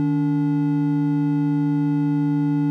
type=tone pair together; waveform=triangle; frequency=152.4 / 287.7 Hz; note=D#3 / D4; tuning=-36 / -36 cents; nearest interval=major seventh; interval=1100 cents; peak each=-20 / -17 dBFS; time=0-2.7 s; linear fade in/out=0 ms; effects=none